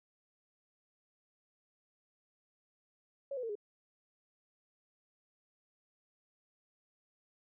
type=tone with pitch steps; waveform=sine; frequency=554.4 / 502.5 / 455.5 / 412.9 Hz; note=C#5 / B4 / A#4 / G#4; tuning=0 / +30 / -40 / -10 cents; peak=-36 dBFS; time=3.31-3.554 s; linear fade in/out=5 ms; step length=61 ms; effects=none